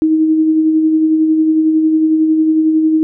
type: tone with tremolo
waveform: sine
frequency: 315.3 Hz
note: D#4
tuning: 23 cents sharp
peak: -7 dBFS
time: 0.02-3.03 s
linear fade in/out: 0 ms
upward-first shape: sine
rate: 11 Hz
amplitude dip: 35%
effects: none